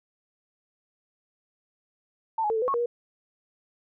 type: tone with pitch steps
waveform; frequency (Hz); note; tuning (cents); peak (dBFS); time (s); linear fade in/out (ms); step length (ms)
sine; 894 / 840 / 449.4 / 439.9 / 501 / 1098 / 473.8 / 478.6; A5 / G#5 / A4 / A4 / B4 / C#6 / A#4 / A#4; +27 / +19 / +37 / 0 / +25 / -17 / +28 / +46; -23; 2.38-2.86; 5; 60
effects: none